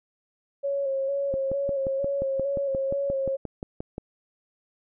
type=tone with vibrato; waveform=sine; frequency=549 Hz; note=C#5; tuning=17 cents flat; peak=-24 dBFS; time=0.63-3.37 s; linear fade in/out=20 ms; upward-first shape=square; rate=2.2 Hz; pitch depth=29 cents each way
type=click train; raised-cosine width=2 ms; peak=-19 dBFS; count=16; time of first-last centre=1.34-3.981 s; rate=5.68 Hz
effects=none